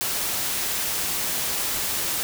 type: noise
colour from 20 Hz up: white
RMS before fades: -26 dBFS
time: 0.01-2.23 s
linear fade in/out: 0 ms
effects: none